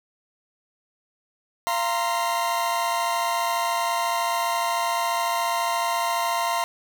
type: chord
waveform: 40% pulse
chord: F suspended fourth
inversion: none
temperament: equal with one note detuned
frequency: 686.9 / 932.3 / 1046.5 Hz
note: F5 / Bb5 / C6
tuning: -29 / 0 / 0 cents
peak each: -26 dBFS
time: 1.67-6.64 s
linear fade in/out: 0 ms
effects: none